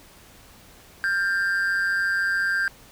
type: tone with amplitude modulation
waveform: triangle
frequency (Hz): 1586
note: G6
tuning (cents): +20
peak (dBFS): -16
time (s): 1.04-2.68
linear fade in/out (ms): 0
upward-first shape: sine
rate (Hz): 186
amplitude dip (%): 65
effects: pink hiss -50 dBFS RMS until 2.91 s